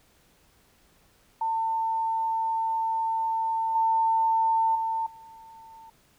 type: tone with level steps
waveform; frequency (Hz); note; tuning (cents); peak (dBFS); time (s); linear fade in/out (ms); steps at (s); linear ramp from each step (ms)
sine; 898; A5; +35; -24 / -20 / -25 / -45; 1.41-5.9; 5; 3.75 / 4.75 / 5.06; 5
effects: pink hiss -62 dBFS RMS until 6.18 s